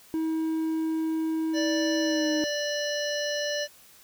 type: tone with pitch glide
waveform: triangle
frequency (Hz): 320 to 308.6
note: D#4 to D#4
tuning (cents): +49 to -14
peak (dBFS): -23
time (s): 0.14-2.44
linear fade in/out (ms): 0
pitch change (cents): -63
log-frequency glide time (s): 2.01-2.28
type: harmonic tone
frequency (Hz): 587.3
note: D5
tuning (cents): 0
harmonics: 1 / 3 / 5 / 7 / 9 / 10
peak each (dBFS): -29 / -34 / -36 / -37 / -39 / -39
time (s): 1.53-3.68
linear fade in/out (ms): 50
effects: white hiss -54 dBFS RMS until 4.03 s